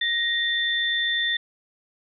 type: tone pair together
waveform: sine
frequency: 1874 / 3546 Hz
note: A#6 / A7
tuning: +9 / +13 cents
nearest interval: major seventh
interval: 1104 cents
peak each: -24 dBFS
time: 0.01-1.37 s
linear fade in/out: 5 ms
effects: none